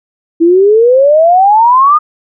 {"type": "exponential sweep", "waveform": "sine", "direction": "up", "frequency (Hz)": [324.5, 1244.5], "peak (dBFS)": -3, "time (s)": [0.4, 1.99], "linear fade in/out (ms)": 20, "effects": []}